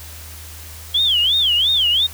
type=tone with vibrato; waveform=sine; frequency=3237 Hz; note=G#7; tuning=45 cents flat; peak=-13 dBFS; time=0.94-2.07 s; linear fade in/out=10 ms; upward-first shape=sine; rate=2.9 Hz; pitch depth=230 cents each way; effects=added 79 Hz sine -36 dBFS peak until 2.13 s + white hiss -38 dBFS RMS until 2.13 s